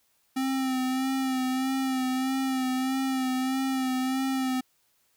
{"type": "tone with vibrato", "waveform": "square", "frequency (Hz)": 261.6, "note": "C4", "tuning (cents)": 0, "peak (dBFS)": -26, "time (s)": [0.36, 4.61], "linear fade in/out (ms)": 10, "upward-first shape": "sine", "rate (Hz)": 1.6, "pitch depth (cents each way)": 32, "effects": ["white hiss -69 dBFS RMS until 5.16 s"]}